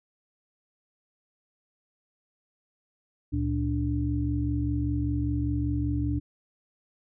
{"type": "tone cluster", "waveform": "sine", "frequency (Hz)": [70.6, 115.7, 291.9], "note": ["C#2", "A#2", "D4"], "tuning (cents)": [32, -13, -10], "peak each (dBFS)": -29, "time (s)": [3.32, 6.2], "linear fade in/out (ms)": 20, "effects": []}